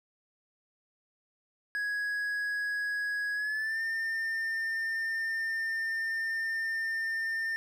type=tone with pitch glide; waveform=triangle; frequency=1665 to 1805.2 Hz; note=G#6 to A6; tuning=+4 to +44 cents; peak=-28 dBFS; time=1.75-7.56 s; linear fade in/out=0 ms; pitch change=+140 cents; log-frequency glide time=3.34-3.81 s; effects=none